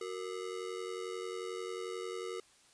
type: ring-modulated tone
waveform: square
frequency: 416.9 Hz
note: G#4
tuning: 7 cents sharp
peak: -36 dBFS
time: 0.01-2.4 s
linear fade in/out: 2 ms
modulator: 45.6 Hz
effects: white hiss -64 dBFS RMS until 2.73 s + resampled to 22050 Hz